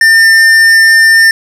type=tone with hard clipping; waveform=triangle; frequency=1801 Hz; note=A6; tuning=40 cents sharp; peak=-4 dBFS; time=0.01-1.31 s; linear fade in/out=2 ms; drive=14 dB; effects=none